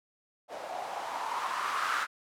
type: noise with low-pass filter sweep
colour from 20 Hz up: violet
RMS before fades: -34 dBFS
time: 0.48-2.07 s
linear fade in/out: 50 ms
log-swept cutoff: 630 to 1400 Hz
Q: 4.5
effects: none